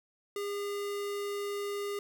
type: tone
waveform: square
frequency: 405.8 Hz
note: G#4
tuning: 40 cents flat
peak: -34 dBFS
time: 0.36-1.99 s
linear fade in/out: 2 ms
effects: none